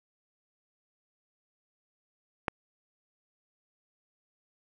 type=click; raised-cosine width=0.5 ms; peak=-12 dBFS; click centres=2.482 s; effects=none